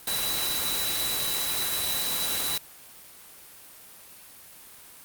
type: tone in noise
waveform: sine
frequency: 3938 Hz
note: B7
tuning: 6 cents flat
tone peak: -30 dBFS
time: 0.07-2.58 s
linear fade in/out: 5 ms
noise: white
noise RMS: -28 dBFS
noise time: 0.07-2.58 s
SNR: -5 dB
effects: white hiss -48 dBFS RMS until 5.04 s + Opus 32 kbps

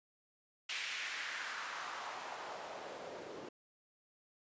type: noise with band-pass filter sweep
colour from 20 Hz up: white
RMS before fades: -44 dBFS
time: 0.69-3.49 s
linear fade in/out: 5 ms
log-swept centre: 2600 to 380 Hz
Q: 1.9
effects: resampled to 16000 Hz

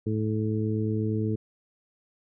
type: harmonic tone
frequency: 108.4 Hz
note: A2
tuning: 25 cents flat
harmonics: 1 / 2 / 3 / 4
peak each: -27 / -30 / -32 / -33 dBFS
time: 0.06-1.36 s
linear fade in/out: 10 ms
effects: none

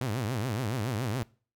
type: tone with vibrato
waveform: sawtooth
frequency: 116.54 Hz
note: A#2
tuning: in tune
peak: -25 dBFS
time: 0.01-1.23 s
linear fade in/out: 0 ms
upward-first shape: triangle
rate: 7.1 Hz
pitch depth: 300 cents each way
effects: noise-tail reverb RT60 0.4 s tail -23 dB re dry

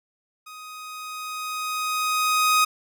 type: tone with level ramp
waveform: sawtooth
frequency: 1252 Hz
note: D#6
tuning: 10 cents sharp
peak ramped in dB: -36 to -12 dBFS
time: 0.46-2.65 s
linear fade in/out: 10 ms
effects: none

